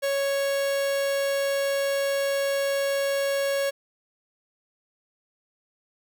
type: tone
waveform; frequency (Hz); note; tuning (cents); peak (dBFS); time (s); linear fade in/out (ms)
45% pulse; 554.4; C#5; 0; -23; 0.02-3.71; 20
effects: none